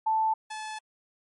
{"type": "tone pair in turn", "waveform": ["sine", "sawtooth"], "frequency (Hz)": [880, 864.4], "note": ["A5", "A5"], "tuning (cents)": [0, -31], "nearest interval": "unison", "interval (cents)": 31, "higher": "first", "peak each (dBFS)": [-22, -31], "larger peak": "first", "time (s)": [[0.06, 0.34], [0.5, 0.79]], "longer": "second", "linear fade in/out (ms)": 10, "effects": ["MP3 48 kbps"]}